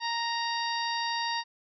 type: harmonic tone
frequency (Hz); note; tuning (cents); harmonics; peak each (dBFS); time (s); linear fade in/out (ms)
932.3; A#5; 0; 1 / 2 / 3 / 4 / 5 / 6; -31 / -35 / -40 / -38 / -36 / -43; 0-1.44; 50
effects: none